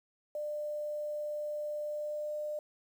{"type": "tone with pitch glide", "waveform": "sine", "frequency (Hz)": [597, 600.8], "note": ["D5", "D5"], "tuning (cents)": [28, 39], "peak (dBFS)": -34, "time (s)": [0.35, 2.59], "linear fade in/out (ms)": 2, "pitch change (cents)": 11, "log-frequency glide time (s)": [1.87, 2.35], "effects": ["10-bit"]}